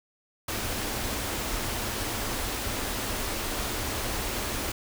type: band-stop noise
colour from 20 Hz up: pink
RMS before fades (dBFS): -31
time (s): 0.48-4.72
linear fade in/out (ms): 5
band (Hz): 130 to 190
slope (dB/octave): 96
effects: none